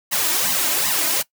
white noise with flanger, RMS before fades -20 dBFS, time 0.11-1.23 s, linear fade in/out 20 ms, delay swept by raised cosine 1 to 3.3 ms, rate 2.6 Hz, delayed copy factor +0.9, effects noise-tail reverb RT60 0.1 s tail -20 dB re dry + high-pass 150 Hz 12 dB/octave

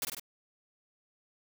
white noise with echo, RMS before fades -33 dBFS, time 0.02-0.05 s, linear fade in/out 2 ms, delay 49 ms, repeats 3, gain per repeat -3 dB, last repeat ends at 0.197 s, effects none

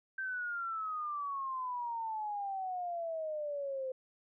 sine exponential sweep, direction down, 1568 to 515 Hz, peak -35 dBFS, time 0.18-3.92 s, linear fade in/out 5 ms, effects none

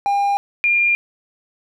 triangle / sine tone pair in turn, 804 / 2403 Hz, G5 / D7, +44 / +39 cents, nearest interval octave + perfect fifth, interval 1895 cents, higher second, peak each -13 / -13 dBFS, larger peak neither, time 0.06-0.37 / 0.64-0.95 s, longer neither, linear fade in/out 0 ms, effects none

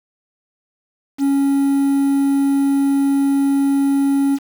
triangle tone with quantisation, 277.2 Hz, C#4, in tune, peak -11 dBFS, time 1.18-4.39 s, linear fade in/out 50 ms, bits 6, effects none

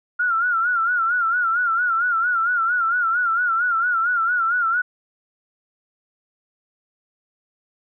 sine tone with vibrato, 1400 Hz, F6, 4 cents sharp, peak -17 dBFS, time 0.19-4.82 s, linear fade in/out 10 ms, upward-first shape sine, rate 4.4 Hz, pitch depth 100 cents each way, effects none

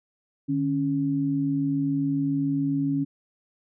sine tone pair together, 150 / 277.2 Hz, D3 / C#4, +37 / 0 cents, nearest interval major seventh, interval 1063 cents, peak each -28 / -23 dBFS, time 0.48-3.05 s, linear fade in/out 20 ms, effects none

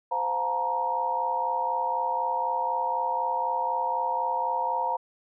sine tone cluster, 516 / 710 / 876 / 940 Hz, C5 / F5 / A5 / A#5, -24 / +28 / -8 / +14 cents, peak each -34 / -33 / -33 / -26 dBFS, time 0.11-4.97 s, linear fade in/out 10 ms, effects none

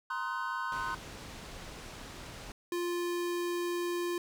triangle chord, C half-diminished seventh, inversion third, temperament just, 941.9 / 1046.5 / 1255.8 / 1507 Hz, Bb5 / C6 / Eb6 / Gb6, +18 / 0 / +16 / +31 cents, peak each -38 / -35 / -40 / -36 dBFS, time 0.1-0.95 s, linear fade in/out 5 ms
pink low-pass noise, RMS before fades -46 dBFS, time 0.72-2.52 s, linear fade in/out 2 ms, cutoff 7300 Hz, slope 12 dB/octave
square tone, 349.2 Hz, F4, in tune, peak -32 dBFS, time 2.72-4.18 s, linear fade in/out 2 ms
effects none

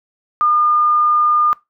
sine tone, 1212 Hz, D#6, 46 cents flat, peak -11 dBFS, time 0.41-1.53 s, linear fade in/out 0 ms, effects noise-tail reverb RT60 0.2 s tail -21 dB re dry

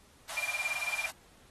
pink high-pass noise, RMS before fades -41 dBFS, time 0.29-1.11 s, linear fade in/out 5 ms, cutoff 600 Hz, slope 96 dB/octave
sine tone with tremolo, 2387 Hz, D7, 28 cents sharp, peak -28 dBFS, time 0.37-1.06 s, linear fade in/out 0 ms, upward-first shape sine, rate 18 Hz, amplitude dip 95%
effects pink hiss -61 dBFS RMS until 1.5 s + AAC 32 kbps

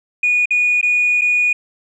sine tone with dropouts, 2457 Hz, D#7, 22 cents flat, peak -11 dBFS, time 0.23-1.53 s, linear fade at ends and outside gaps 5 ms, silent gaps 0.457-0.506 / 0.813-0.828 / 1.212-1.217 s, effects tanh soft clip ceiling -8 dBFS

